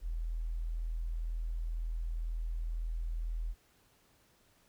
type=tone; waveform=sine; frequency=41.01 Hz; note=E1; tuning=8 cents flat; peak=-33 dBFS; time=0.01-3.55 s; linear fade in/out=50 ms; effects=pink hiss -68 dBFS RMS until 4.68 s